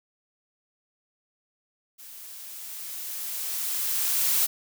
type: noise with level ramp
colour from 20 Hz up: blue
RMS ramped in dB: -45 to -22 dBFS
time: 1.98-4.47 s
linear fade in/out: 20 ms
effects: none